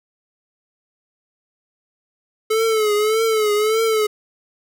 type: tone with vibrato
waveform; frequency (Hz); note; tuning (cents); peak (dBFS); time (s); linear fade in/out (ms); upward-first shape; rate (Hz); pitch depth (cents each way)
square; 433.1; A4; -27; -16; 2.5-4.07; 10; triangle; 1.7; 84
effects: none